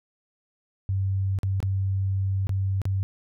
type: tone with dropouts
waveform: sine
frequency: 96.6 Hz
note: G2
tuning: 25 cents flat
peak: -22 dBFS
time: 0.89-3.03 s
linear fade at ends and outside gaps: 0 ms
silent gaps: 1.388-1.432 / 1.603-1.628 / 2.47-2.493 / 2.817-2.854 s
effects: none